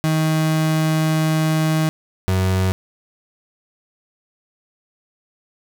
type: tone pair in turn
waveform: 35% pulse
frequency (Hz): 157.6 / 93.71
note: D#3 / F#2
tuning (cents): +23 / +23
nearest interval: major sixth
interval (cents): 900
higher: first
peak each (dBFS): -14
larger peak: neither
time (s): 0.04-1.89 / 2.28-2.72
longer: first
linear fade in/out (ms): 0
effects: none